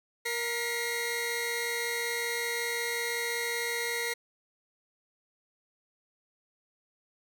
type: tone cluster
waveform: sawtooth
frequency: 468.9 / 1921 / 2137 Hz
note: A#4 / B6 / C7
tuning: +10 / -48 / +36 cents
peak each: -31 dBFS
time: 0.25-4.14 s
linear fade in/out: 10 ms
effects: none